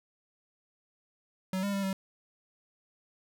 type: tone with pitch steps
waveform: square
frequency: 188.1 / 200.8 / 197.3 / 192.2 Hz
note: F#3 / G3 / G3 / G3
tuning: +29 / +42 / +11 / -34 cents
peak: -30 dBFS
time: 1.53-1.93 s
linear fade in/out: 2 ms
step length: 100 ms
effects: none